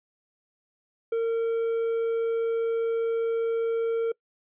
triangle tone, 457.5 Hz, A#4, 32 cents flat, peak -21 dBFS, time 1.12-4.12 s, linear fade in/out 5 ms, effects noise-tail reverb RT60 0.1 s tail -24 dB re dry + resampled to 8000 Hz

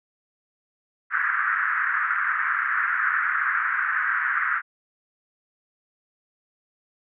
pink band-pass noise, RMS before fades -24 dBFS, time 1.1-4.62 s, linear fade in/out 50 ms, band 1300 to 1800 Hz, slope 48 dB/octave, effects none

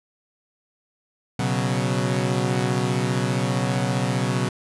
sawtooth chord, B suspended second, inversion none, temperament equal, 123.47 / 138.59 / 185 Hz, B2 / C#3 / F#3, 0 / 0 / 0 cents, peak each -20 / -22 / -22 dBFS, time 1.39-4.49 s, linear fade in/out 5 ms, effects resampled to 24000 Hz

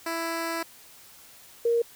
10% pulse / sine tone pair in turn, 331.3 / 468 Hz, E4 / A#4, +9 / +7 cents, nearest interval tritone, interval 598 cents, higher second, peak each -20 dBFS, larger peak neither, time 0.06-0.63 / 1.65-1.82 s, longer first, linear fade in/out 5 ms, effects white hiss -51 dBFS RMS until 1.95 s

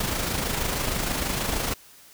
pink noise with amplitude modulation, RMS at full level -25 dBFS, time 0-1.74 s, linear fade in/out 5 ms, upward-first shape sine, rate 26.3 Hz, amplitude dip 45%, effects white hiss -51 dBFS RMS until 2.13 s

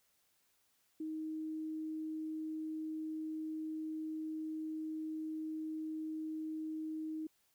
sine tone, 314 Hz, D#4, 16 cents sharp, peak -38 dBFS, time 1-7.27 s, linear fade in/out 5 ms, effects white hiss -75 dBFS RMS until 7.54 s

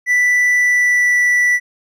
triangle tone with pitch glide, 1975.5 to 1964.1 Hz, B6 to B6, 0 to -10 cents, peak -9 dBFS, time 0.06-1.6 s, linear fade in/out 50 ms, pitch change -10 cents, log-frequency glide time 0.54-1.18 s, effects none

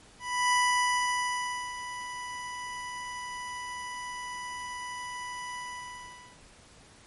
25% pulse tone with ADSR envelope, 987.8 Hz, B5, in tune, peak -18 dBFS, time 0.19-6.4 s, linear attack 320 ms, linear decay 1200 ms, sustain -14 dB, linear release 820 ms, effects pink hiss -55 dBFS RMS until 7.06 s + MP3 48 kbps

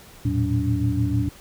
sine tone cluster, 81.8 / 111.9 / 118.4 / 187.7 / 287.1 Hz, E2 / A2 / A#2 / F#3 / D4, -13 / +30 / +27 / +25 / -39 cents, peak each -27 / -23 / -26 / -32 / -25 dBFS, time 0.25-1.29 s, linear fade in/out 5 ms, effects pink hiss -47 dBFS RMS until 1.4 s

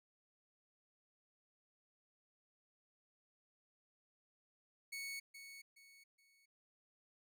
sawtooth tone with echo, 2217 Hz, C#7, in tune, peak -40 dBFS, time 4.92-5.2 s, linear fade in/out 10 ms, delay 420 ms, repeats 3, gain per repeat -9 dB, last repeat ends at 6.46 s, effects none

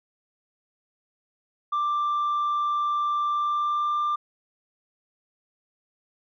sine tone with pitch glide, 1180 to 1189.6 Hz, D6 to D6, +8 to +22 cents, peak -20 dBFS, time 1.72-4.16 s, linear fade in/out 10 ms, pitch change +14 cents, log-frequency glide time 3.3-3.98 s, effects tanh soft clip ceiling -21 dBFS

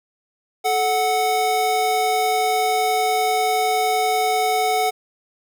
square tone pair together, 433.9 / 740 Hz, A4 / F#5, -24 / 0 cents, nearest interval major sixth, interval 924 cents, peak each -24 / -19 dBFS, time 0.64-4.91 s, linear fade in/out 20 ms, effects none

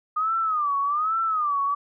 sine tone with vibrato, 1223 Hz, D#6, 30 cents flat, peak -21 dBFS, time 0.16-1.75 s, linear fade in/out 10 ms, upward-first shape sine, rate 1.2 Hz, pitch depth 160 cents each way, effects none

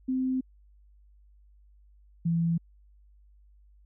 sine tone pair in turn, 259.1 / 167.34 Hz, C4 / E3, -17 / +26 cents, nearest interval minor sixth, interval 757 cents, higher first, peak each -25 / -23 dBFS, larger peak second, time 0.08-0.41 / 2.25-2.58 s, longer neither, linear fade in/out 10 ms, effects added 50 Hz sine -55 dBFS peak until 3.85 s

